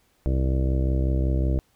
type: harmonic tone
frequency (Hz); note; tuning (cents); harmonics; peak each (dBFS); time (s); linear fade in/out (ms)
65.41; C2; 0; 1 / 2 / 3 / 4 / 5 / 6 / 7 / 8 / 9 / 10; -21 / -27 / -35 / -35 / -32 / -40 / -38 / -46 / -37 / -50; 0.26-1.59; 0
effects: pink hiss -65 dBFS RMS until 1.75 s